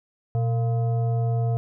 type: tone with frequency modulation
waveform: sine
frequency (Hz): 120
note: B2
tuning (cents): -49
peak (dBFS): -20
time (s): 0.35-1.57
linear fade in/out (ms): 0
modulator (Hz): 575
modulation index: 0.43
effects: none